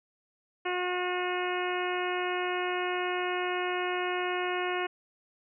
harmonic tone, 360.8 Hz, F#4, 44 cents flat, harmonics 1 / 2 / 3 / 4 / 5 / 6 / 7 / 8, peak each -32 / -35 / -37 / -38 / -39 / -40 / -40 / -41 dBFS, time 0.65-4.87 s, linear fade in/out 10 ms, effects none

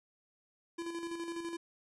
square tone with tremolo, 337.6 Hz, E4, 41 cents sharp, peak -37 dBFS, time 0.78-1.57 s, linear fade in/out 10 ms, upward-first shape square, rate 12 Hz, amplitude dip 45%, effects resampled to 24000 Hz + 12-bit

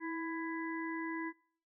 harmonic tone with a mistuned harmonic, 332.2 Hz, E4, 13 cents sharp, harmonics 1 / 3 / 5 / 6, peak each -38 / -44 / -46 / -45 dBFS, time 0-1.33 s, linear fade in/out 50 ms, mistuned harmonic 1, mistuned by -37 cents, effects noise-tail reverb RT60 0.6 s tail -25 dB re dry

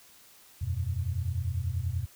sine chord, E suspended second, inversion none, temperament just, 82.41 / 92.71 / 123.61 Hz, E2 / F#2 / B2, 0 / +4 / +2 cents, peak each -33 / -31 / -34 dBFS, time 0.61-2.06 s, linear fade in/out 10 ms, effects white hiss -56 dBFS RMS until 2.15 s

